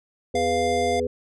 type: harmonic tone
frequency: 82.6 Hz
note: E2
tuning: 4 cents sharp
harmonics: 1 / 3 / 5 / 6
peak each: -34 / -31 / -26 / -25 dBFS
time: 0.34-1.07 s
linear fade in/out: 5 ms
type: tone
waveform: square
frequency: 698.5 Hz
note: F5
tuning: in tune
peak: -24 dBFS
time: 0.35-1 s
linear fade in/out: 5 ms
effects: resampled to 22050 Hz